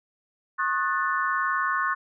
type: chord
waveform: sine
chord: D# half-diminished seventh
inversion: third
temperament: equal with one note detuned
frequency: 1085.9 / 1244.5 / 1480 / 1760 Hz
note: C#6 / D#6 / F#6 / A6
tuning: -36 / 0 / 0 / 0 cents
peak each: -26 / -31 / -28 / -30 dBFS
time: 0.58-1.95 s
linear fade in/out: 20 ms
effects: none